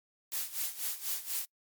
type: noise with tremolo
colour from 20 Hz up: blue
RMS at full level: -33 dBFS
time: 0.32-1.45 s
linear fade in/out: 0 ms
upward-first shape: sine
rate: 4.1 Hz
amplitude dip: 80%
effects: noise-tail reverb RT60 0.1 s tail -24 dB re dry + MP3 96 kbps